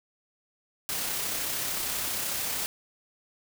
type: noise with amplitude modulation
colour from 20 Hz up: white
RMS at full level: -30 dBFS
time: 0.89-2.66 s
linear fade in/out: 0 ms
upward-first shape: sine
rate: 33 Hz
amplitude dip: 25%
effects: none